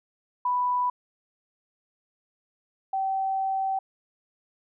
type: tone pair in turn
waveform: sine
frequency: 989 / 771 Hz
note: B5 / G5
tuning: +2 / -29 cents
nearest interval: major third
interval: 431 cents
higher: first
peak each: -22 / -24 dBFS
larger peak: first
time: 0.45-0.9 / 2.93-3.79 s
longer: second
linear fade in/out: 5 ms
effects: none